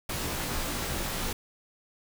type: noise with comb filter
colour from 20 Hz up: pink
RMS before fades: -32 dBFS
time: 0.09-1.33 s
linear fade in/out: 5 ms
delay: 19 ms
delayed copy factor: -1
effects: none

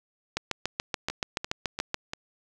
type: two click trains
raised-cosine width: 0.2 ms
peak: -10 / -15 dBFS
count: 12 / 4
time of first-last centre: 0.37-1.944 / 1.1-2.134 s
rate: 6.99 / 2.9 Hz
effects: none

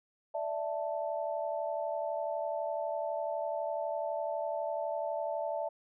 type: chord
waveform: sine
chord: D suspended second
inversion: none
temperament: equal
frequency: 587.3 / 659.3 / 880 Hz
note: D5 / E5 / A5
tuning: 0 / 0 / 0 cents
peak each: -36 / -35 / -39 dBFS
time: 0.34-5.69 s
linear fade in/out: 10 ms
effects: none

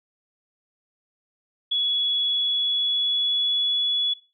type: tone with pitch glide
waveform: sine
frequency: 3380 to 3400 Hz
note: G#7 to G#7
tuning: +30 to +40 cents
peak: -20 dBFS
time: 1.71-4.14 s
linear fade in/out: 10 ms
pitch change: +10 cents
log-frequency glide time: 2.26-3.81 s
effects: noise-tail reverb RT60 0.3 s tail -19 dB re dry

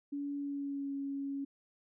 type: tone with pitch glide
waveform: sine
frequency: 284.5 to 277.5 Hz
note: C#4 to C#4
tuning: +45 to +2 cents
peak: -35 dBFS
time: 0.12-1.45 s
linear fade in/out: 10 ms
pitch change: -43 cents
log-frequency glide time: 0.36-0.94 s
effects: none

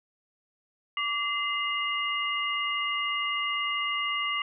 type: tone cluster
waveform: sine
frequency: 1158 / 2065 / 2847 Hz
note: D6 / C7 / F7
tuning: -25 / -23 / +33 cents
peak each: -31 dBFS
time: 0.97-4.42 s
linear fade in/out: 2 ms
effects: none

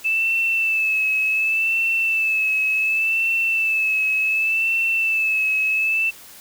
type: tone with vibrato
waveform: sine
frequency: 2629 Hz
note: E7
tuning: 5 cents flat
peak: -17 dBFS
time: 0.04-6.11 s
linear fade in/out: 20 ms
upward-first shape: sine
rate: 0.68 Hz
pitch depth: 39 cents each way
effects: white hiss -43 dBFS RMS until 6.4 s

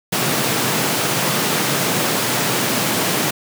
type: high-pass noise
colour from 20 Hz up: pink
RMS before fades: -19 dBFS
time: 0.12-3.31 s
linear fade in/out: 10 ms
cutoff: 120 Hz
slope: 48 dB/octave
effects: none

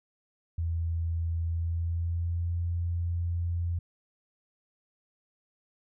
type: tone with pitch glide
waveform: sine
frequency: 83.2 to 85.89 Hz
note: E2 to F2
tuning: +17 to -28 cents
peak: -27 dBFS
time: 0.58-3.79 s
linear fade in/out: 5 ms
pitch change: +55 cents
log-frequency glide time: 1.46-2.54 s
effects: none

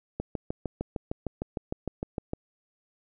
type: click train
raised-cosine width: 2 ms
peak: -17 dBFS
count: 15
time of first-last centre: 0.2-2.334 s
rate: 6.56 Hz
effects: none

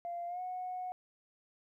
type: tone with pitch glide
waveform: sine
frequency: 693 to 732.9 Hz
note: F5 to F#5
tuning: -14 to -17 cents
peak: -36 dBFS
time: 0.05-0.92 s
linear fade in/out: 0 ms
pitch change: +97 cents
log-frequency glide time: 0.27-0.41 s
effects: tanh soft clip ceiling -32 dBFS + 13-bit

